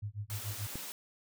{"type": "tone with tremolo", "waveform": "sine", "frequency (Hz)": 103.83, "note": "G#2", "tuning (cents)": 0, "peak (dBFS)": -34, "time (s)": [0.02, 0.67], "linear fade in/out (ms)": 10, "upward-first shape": "sine", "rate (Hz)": 6.9, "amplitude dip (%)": 100}
{"type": "high-pass noise", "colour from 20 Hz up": "white", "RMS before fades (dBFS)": -43, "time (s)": [0.3, 0.92], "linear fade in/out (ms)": 0, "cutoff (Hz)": 160, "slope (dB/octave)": 12}
{"type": "click", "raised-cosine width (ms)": 3, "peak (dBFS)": -27, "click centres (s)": 0.756}
{"effects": []}